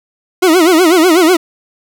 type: tone with vibrato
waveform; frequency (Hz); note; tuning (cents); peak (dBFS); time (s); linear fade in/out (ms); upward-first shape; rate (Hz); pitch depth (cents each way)
40% pulse; 342.4; F4; -34; -5; 0.42-1.37; 10; sine; 8.1; 170
effects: none